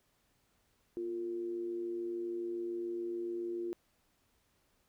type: tone with amplitude modulation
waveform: sine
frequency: 349.2 Hz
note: F4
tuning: in tune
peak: -33 dBFS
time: 0.97-3.73 s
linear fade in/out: 0 ms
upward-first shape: sine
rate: 107 Hz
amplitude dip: 45%
effects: pink hiss -74 dBFS RMS until 4.88 s